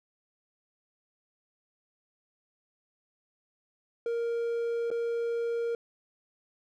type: tone with dropouts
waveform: triangle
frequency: 467 Hz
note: A#4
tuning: 3 cents sharp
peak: -26 dBFS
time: 4.06-5.75 s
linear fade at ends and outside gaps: 2 ms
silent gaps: 4.904-4.913 s
effects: none